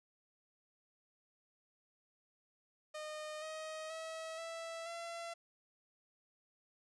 sawtooth tone with pitch steps, 613 / 628.4 / 644.2 / 660.4 / 677 Hz, D#5 / D#5 / E5 / E5 / E5, -26 / +17 / -40 / +3 / +46 cents, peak -39 dBFS, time 2.94-5.34 s, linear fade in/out 10 ms, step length 480 ms, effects resampled to 22050 Hz + 13-bit

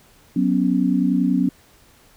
sine chord, F# suspended fourth, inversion none, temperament equal, 185 / 246.9 / 277.2 Hz, F#3 / B3 / C#4, 0 / 0 / 0 cents, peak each -20 dBFS, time 0.36-1.49 s, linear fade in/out 5 ms, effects pink hiss -53 dBFS RMS until 2.16 s

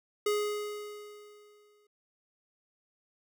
square tone with exponential decay, 417.1 Hz, G#4, 7 cents sharp, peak -26 dBFS, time 0.26-1.87 s, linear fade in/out 5 ms, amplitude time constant 350 ms, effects none

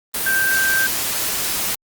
sine tone in noise, 1568 Hz, G6, in tune, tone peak -16 dBFS, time 0.26-0.87 s, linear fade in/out 5 ms, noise white, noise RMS -22 dBFS, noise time 0.14-1.75 s, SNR +3 dB, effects Opus 32 kbps

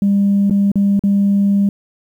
sine tone with dropouts, 200 Hz, G3, 35 cents sharp, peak -9 dBFS, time 0.02-1.69 s, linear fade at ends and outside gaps 2 ms, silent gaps 0.498-0.508 / 0.717-0.756 / 0.994-1.037 s, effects tanh soft clip ceiling -7 dBFS + 8-bit

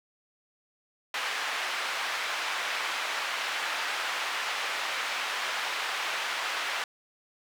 white band-pass noise, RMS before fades -32 dBFS, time 1.14-6.84 s, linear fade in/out 2 ms, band 840 to 2500 Hz, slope 12 dB/octave, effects none

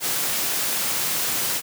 white high-pass noise, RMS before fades -24 dBFS, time 0-1.62 s, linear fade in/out 50 ms, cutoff 100 Hz, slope 48 dB/octave, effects none

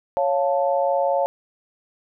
sine chord, Db augmented, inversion none, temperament equal, 554.4 / 698.5 / 880 Hz, Db5 / F5 / A5, 0 / 0 / 0 cents, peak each -20 / -23 / -25 dBFS, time 0.17-1.26 s, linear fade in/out 0 ms, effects none

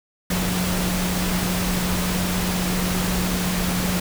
sine tone in noise, 181.3 Hz, F#3, 35 cents flat, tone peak -23 dBFS, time 0.3-4 s, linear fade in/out 5 ms, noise pink, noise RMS -25 dBFS, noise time 0.3-4 s, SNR -1 dB, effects none

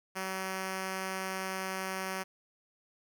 5% pulse tone, 189.5 Hz, F#3, 42 cents sharp, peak -23 dBFS, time 0.15-2.24 s, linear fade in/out 20 ms, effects none

